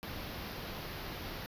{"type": "band-stop noise", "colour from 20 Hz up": "pink", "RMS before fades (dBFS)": -42, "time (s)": [0.03, 1.46], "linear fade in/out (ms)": 0, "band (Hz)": [5400, 12000], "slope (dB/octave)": 48, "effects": ["resampled to 32000 Hz"]}